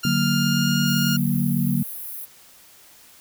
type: tone with pitch glide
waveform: 15% pulse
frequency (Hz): 1400 to 1418.7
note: F6 to F6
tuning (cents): +4 to +27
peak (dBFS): -17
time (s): 0.03-1.17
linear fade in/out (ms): 10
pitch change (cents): +23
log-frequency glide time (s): 0.2-0.79
type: chord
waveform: sine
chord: D augmented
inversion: none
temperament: equal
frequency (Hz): 146.83 / 185 / 233.1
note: D3 / F#3 / A#3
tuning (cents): 0 / 0 / 0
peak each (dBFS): -23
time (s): 0.05-1.83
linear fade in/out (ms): 2
type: high-pass noise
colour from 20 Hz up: white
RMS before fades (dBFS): -34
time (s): 0.86-2.26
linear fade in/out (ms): 20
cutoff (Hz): 10000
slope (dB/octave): 96
effects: white hiss -50 dBFS RMS until 3.2 s